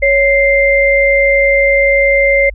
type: tone pair together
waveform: sine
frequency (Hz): 554.4 / 2093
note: C#5 / C7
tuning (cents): 0 / 0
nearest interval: octave + major seventh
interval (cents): 2300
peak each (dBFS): -10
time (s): 0.02-2.5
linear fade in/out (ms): 10
effects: added 50 Hz sine -25 dBFS peak until 2.54 s